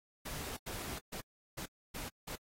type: noise bursts at uneven times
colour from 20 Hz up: pink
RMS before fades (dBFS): -43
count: 6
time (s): 0.25-0.57 / 0.66-0.99 / 1.12-1.21 / 1.57-1.66 / 1.94-2.09 / 2.27-2.36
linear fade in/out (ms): 10
effects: AAC 48 kbps